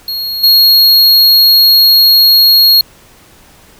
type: tone with level steps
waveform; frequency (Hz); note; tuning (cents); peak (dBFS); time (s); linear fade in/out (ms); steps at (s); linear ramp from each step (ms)
square; 4293; C8; +44; -16 / -4; 0.08-2.81; 2; 0.43; 10
effects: pink hiss -42 dBFS RMS until 3.79 s